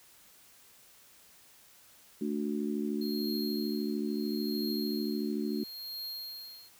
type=harmonic tone; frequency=73.42 Hz; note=D2; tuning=in tune; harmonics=3 / 4 / 5; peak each=-33 / -35 / -37 dBFS; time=2.21-5.64 s; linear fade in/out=5 ms
type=tone with tremolo; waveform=square; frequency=4235 Hz; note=C8; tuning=20 cents sharp; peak=-37 dBFS; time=3.01-6.69 s; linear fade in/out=5 ms; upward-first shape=triangle; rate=0.74 Hz; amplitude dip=95%
effects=white hiss -59 dBFS RMS until 6.79 s